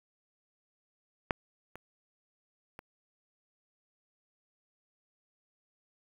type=clicks; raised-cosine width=0.5 ms; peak=-12 / -29 / -29 dBFS; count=3; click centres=1.308 / 1.756 / 2.791 s; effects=8-bit